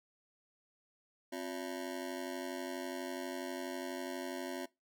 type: ring-modulated tone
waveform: 25% pulse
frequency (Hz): 311.1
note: D#4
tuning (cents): 0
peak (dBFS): -32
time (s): 1.32-4.66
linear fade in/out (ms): 10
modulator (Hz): 46.1
effects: noise-tail reverb RT60 0.2 s tail -20 dB re dry